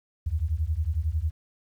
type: beating tone pair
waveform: sine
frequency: 73.42 / 84.42 Hz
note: D2 / E2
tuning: 0 / +42 cents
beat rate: 11 Hz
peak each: -27 / -27 dBFS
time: 0.26-1.31 s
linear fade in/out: 10 ms
effects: 10-bit